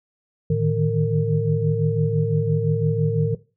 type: tone cluster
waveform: sine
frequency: 110.4 / 151.4 / 157.3 / 457.8 Hz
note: A2 / D#3 / D#3 / A#4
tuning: +6 / -47 / +19 / -31 cents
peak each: -23 dBFS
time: 0.5-3.35 s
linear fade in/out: 5 ms
effects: noise-tail reverb RT60 0.3 s tail -18 dB re dry